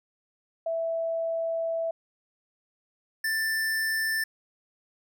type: tone pair in turn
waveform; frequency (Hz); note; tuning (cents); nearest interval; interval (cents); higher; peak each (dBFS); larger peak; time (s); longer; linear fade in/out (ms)
sine / square; 659.3 / 1772.9; E5 / A6; 0 / +13; octave + perfect fourth; 1713; second; -26; neither; 0.66-1.91 / 3.24-4.24; first; 5
effects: none